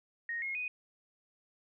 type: tone with pitch steps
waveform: sine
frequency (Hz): 1864.7 / 2154 / 2489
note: A#6 / C7 / D#7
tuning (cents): 0 / +50 / 0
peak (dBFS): -34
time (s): 0.29-0.68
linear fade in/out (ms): 2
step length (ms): 130
effects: none